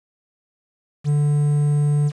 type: tone with quantisation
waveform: triangle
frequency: 146.83 Hz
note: D3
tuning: in tune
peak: -13 dBFS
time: 1.04-2.12 s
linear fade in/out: 50 ms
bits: 7
effects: resampled to 22050 Hz